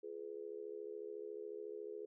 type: tone with amplitude modulation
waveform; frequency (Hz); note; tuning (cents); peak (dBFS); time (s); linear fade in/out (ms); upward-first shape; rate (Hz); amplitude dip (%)
sine; 421.9; G#4; +27; -40; 0.03-2.06; 10; sine; 74; 95
effects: none